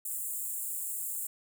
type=high-pass noise; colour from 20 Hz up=pink; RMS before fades=-36 dBFS; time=0.05-1.27 s; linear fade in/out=5 ms; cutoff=7300 Hz; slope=96 dB/octave; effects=none